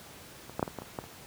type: clicks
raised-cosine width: 1 ms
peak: -29 / -16 / -11 / -23 / -22 / -27 / -19 / -29 dBFS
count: 8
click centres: 0.496 / 0.595 / 0.628 / 0.678 / 0.787 / 0.82 / 0.988 / 1.04 s
effects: pink hiss -49 dBFS RMS until 1.26 s + high-pass 80 Hz 12 dB/octave